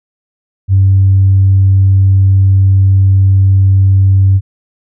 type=tone; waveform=sine; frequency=96.5 Hz; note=G2; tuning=27 cents flat; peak=-3 dBFS; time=0.68-4.41 s; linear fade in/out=50 ms; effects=tanh soft clip ceiling 0 dBFS